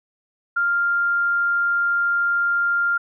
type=tone; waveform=sine; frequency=1396.9 Hz; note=F6; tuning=in tune; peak=-17 dBFS; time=0.56-2.98 s; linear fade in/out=10 ms; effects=none